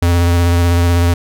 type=tone with vibrato; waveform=square; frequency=86.4 Hz; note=F2; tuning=18 cents flat; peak=-10 dBFS; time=0.02-1.14 s; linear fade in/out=5 ms; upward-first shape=triangle; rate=16 Hz; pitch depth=28 cents each way; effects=none